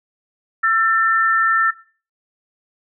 sine tone pair together, 1340 / 1788.7 Hz, E6 / A6, +28 / +28 cents, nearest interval perfect fourth, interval 500 cents, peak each -16 dBFS, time 0.63-1.71 s, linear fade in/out 10 ms, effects noise-tail reverb RT60 0.4 s tail -19 dB re dry

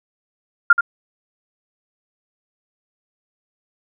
sine tone with echo, 1400 Hz, F6, 4 cents sharp, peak -5 dBFS, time 0.7-0.73 s, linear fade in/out 5 ms, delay 79 ms, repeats 1, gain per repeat -8 dB, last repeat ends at 0.809 s, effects none

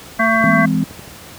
harmonic tone, 224.4 Hz, A3, 34 cents sharp, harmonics 1 / 3 / 5 / 7 / 9, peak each -18 / -18 / -18 / -18 / -18 dBFS, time 0.19-0.66 s, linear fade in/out 10 ms
click train, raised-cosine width 3 ms, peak -22 dBFS, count 9, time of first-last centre 0.41-1.077 s, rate 12 Hz
sine chord, E augmented, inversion none, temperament just, 164.81 / 206 / 257.5 Hz, E3 / G#3 / B#3, 0 / -14 / -28 cents, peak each -18 dBFS, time 0.44-0.84 s, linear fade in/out 0 ms
effects pink hiss -37 dBFS RMS until 1.38 s + high-pass 60 Hz 12 dB/octave

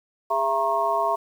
sine tone cluster, 408.7 / 672 / 936 / 1085 Hz, G#4 / E5 / A#5 / C#6, -28 / +33 / +7 / -37 cents, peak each -31 / -24 / -25 / -25 dBFS, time 0.3-1.16 s, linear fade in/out 10 ms, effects 8-bit

